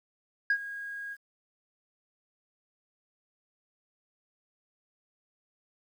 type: tone with ADSR envelope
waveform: sine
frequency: 1637 Hz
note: G#6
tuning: 25 cents flat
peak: -19 dBFS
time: 0.5-1.17 s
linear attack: 3 ms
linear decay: 70 ms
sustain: -17 dB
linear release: 48 ms
effects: tanh soft clip ceiling -20 dBFS + 10-bit